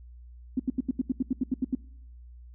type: tone bursts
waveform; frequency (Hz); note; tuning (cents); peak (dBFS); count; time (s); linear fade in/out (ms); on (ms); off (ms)
sine; 256.3; C4; -36; -22; 12; 0.57-1.751; 5; 26; 79
effects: noise-tail reverb RT60 0.8 s tail -24 dB re dry + added 60 Hz sine -45 dBFS peak until 2.54 s